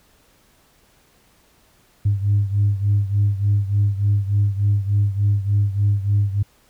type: beating tone pair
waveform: sine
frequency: 100.7 / 104.1 Hz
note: G2 / G#2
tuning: +47 / +5 cents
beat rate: 3.4 Hz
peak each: -16 / -20 dBFS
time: 2.05-6.43 s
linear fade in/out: 10 ms
effects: tanh soft clip ceiling -10 dBFS + pink hiss -57 dBFS RMS until 6.69 s